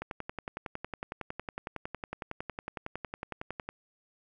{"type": "click train", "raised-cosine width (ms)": 0.5, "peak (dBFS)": -21, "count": 41, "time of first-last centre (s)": [0.02, 3.69], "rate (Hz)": 10.9, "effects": []}